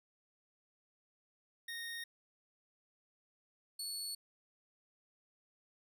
25% pulse tone pair in turn, 1856 / 4414 Hz, A#6 / C#8, -8 / -8 cents, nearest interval octave + minor third, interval 1500 cents, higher second, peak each -38 / -35 dBFS, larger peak second, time 1.68-2.04 / 3.79-4.15 s, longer neither, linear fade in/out 5 ms, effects none

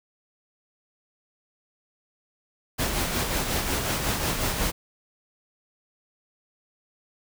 pink noise with tremolo, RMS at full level -25 dBFS, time 2.78-4.72 s, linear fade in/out 20 ms, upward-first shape sine, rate 5.5 Hz, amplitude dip 40%, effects none

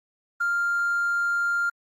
triangle tone with hard clipping, 1396.9 Hz, F6, in tune, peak -22 dBFS, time 0.4-1.7 s, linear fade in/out 10 ms, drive 4 dB, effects Opus 24 kbps

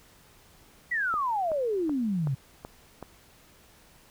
sine exponential sweep, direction down, 2000 to 126.8 Hz, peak -25 dBFS, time 0.91-2.35 s, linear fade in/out 10 ms
click train, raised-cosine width 1 ms, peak -24 dBFS, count 6, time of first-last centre 1.14-3.027 s, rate 2.65 Hz
effects pink hiss -57 dBFS RMS until 4.1 s

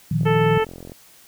sine chord, Bb suspended fourth, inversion none, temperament just, 116.54 / 155.39 / 174.81 Hz, Bb2 / Eb3 / F3, 0 / -2 / +2 cents, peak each -24 / -20 / -24 dBFS, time 0.11-0.58 s, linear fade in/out 5 ms
click train, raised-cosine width 2 ms, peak -24 dBFS, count 32, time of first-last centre 0.21-0.919 s, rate 43.7 Hz
harmonic tone, 440 Hz, A4, in tune, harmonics 1 / 2 / 3 / 4 / 5 / 6 / 7, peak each -18 / -24 / -28 / -30 / -32 / -34 / -35 dBFS, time 0.25-0.65 s, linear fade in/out 20 ms
effects white hiss -50 dBFS RMS until 1.27 s

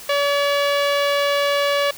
sawtooth tone with low-pass filter, 570 Hz, C#5, 48 cents sharp, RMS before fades -19 dBFS, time 0.09-1.91 s, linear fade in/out 5 ms, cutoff 3700 Hz, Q 1.5, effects white hiss -38 dBFS RMS until 1.97 s

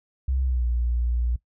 sine tone with pitch glide, 65.41 to 59.64 Hz, C2 to A#1, 0 to +40 cents, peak -21 dBFS, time 0.28-1.36 s, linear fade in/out 5 ms, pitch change -160 cents, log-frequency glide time 0.43-0.65 s, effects noise-tail reverb RT60 0.1 s tail -18 dB re dry

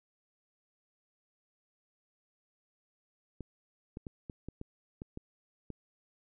clicks, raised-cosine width 3 ms, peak -28 dBFS, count 9, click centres 3.407 / 3.971 / 4.068 / 4.298 / 4.486 / 4.614 / 5.019 / 5.174 / 5.703 s, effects none

